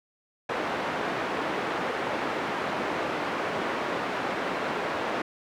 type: band-pass noise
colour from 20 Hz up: pink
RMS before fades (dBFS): -30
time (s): 0.49-5.22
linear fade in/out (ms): 5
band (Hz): 320 to 1900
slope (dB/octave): 12
effects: none

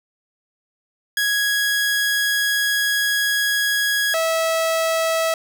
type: tone pair in turn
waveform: sawtooth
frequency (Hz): 1661.2 / 651.1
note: G#6 / E5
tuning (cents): 0 / -22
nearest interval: octave + major third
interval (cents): 1622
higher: first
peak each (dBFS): -14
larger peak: neither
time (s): 1.17-4.14 / 4.14-5.34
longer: first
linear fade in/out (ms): 2
effects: none

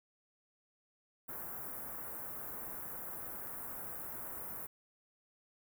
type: band-stop noise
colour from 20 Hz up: white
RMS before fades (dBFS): -44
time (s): 1.28-4.67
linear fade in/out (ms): 10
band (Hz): 1500 to 12000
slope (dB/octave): 24
effects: none

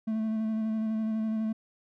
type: tone with vibrato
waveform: triangle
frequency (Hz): 219.6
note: A3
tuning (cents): -3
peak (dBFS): -25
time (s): 0.07-1.53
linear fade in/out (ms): 10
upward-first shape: square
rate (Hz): 12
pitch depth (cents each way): 15
effects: none

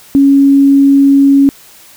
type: tone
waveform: sine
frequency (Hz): 277.2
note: C#4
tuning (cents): 0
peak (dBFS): -3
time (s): 0.15-1.49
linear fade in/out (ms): 0
effects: white hiss -39 dBFS RMS until 1.96 s

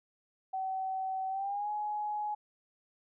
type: tone with pitch glide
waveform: sine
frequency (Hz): 761 to 839.5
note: F#5 to G#5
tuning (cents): +48 to +18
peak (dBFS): -32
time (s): 0.53-2.35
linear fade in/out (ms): 10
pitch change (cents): +170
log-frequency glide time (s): 1.29-1.7
effects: none

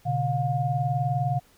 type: tone cluster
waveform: sine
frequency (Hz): 122.5 / 142.2 / 713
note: B2 / C#3 / F5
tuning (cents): -14 / +45 / +36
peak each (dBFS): -27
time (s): 0.05-1.4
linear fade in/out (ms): 20
effects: pink hiss -59 dBFS RMS until 1.57 s

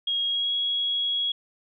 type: tone with pitch glide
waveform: sine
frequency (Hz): 3278 to 3324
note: G#7 to G#7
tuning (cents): -23 to +1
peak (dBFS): -23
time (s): 0.07-1.32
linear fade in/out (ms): 5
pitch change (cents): +24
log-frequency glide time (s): 0.27-0.53
effects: none

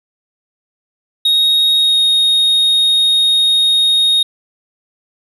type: tone with pitch glide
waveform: triangle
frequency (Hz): 3752 to 3726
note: A#7 to A#7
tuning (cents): +11 to -2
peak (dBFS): -8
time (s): 1.25-4.23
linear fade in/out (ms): 5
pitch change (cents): -13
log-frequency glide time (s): 1.78-1.99
effects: none

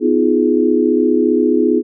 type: chord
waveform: sine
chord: F half-diminished seventh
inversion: second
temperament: just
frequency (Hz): 251.4 / 314.3 / 349.2 / 419.1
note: Cb4 / Eb4 / F4 / Ab4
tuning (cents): +31 / +18 / 0 / +16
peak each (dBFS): -16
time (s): 0-1.83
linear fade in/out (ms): 50
effects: none

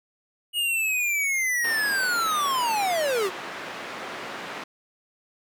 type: linear sweep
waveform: square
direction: down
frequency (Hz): 2896 to 347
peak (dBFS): -23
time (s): 0.53-3.31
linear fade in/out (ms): 50
type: band-pass noise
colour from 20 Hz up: white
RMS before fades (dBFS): -36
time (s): 1.64-4.64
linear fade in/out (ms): 5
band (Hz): 220 to 1900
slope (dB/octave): 12
effects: none

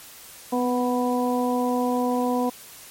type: harmonic tone with a mistuned harmonic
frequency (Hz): 246.9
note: B3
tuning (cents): 0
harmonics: 1 / 2 / 3 / 4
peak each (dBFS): -23 / -26 / -28 / -29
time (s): 0.52-2.5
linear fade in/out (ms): 10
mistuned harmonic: 1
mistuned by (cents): +16
effects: white hiss -44 dBFS RMS until 2.9 s + MP3 64 kbps

